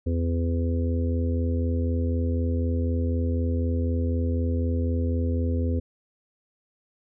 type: harmonic tone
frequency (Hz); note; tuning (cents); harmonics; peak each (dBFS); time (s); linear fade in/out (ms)
84; E2; +33; 1 / 3 / 4 / 5 / 6; -23 / -29 / -40 / -36 / -35; 0.06-5.8; 10
effects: none